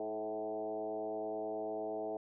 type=tone with frequency modulation; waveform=sine; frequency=540 Hz; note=C#5; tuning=45 cents flat; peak=-36 dBFS; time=0-2.17 s; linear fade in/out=2 ms; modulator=109 Hz; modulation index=2; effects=none